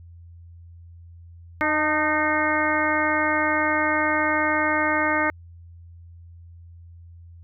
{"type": "harmonic tone with a mistuned harmonic", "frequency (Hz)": 306.9, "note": "D#4", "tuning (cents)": -24, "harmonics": [1, 2, 3, 4, 5, 6, 7], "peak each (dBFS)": [-27, -27, -27, -27, -27, -27, -27], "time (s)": [1.61, 5.3], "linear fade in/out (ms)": 0, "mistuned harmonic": 3, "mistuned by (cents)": -42, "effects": ["added 85 Hz sine -42 dBFS peak until 7.43 s"]}